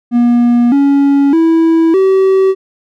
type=tone with pitch steps; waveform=triangle; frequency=239.7 / 280.2 / 327.4 / 382.7 Hz; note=A#3 / C#4 / E4 / G4; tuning=+48 / +19 / -12 / -42 cents; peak=-4 dBFS; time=0.11-2.55 s; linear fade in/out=50 ms; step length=610 ms; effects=none